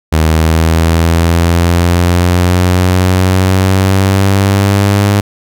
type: linear sweep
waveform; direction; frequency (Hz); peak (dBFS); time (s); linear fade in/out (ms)
sawtooth; up; 78.9 to 101.7; -3; 0.12-5.21; 10
effects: none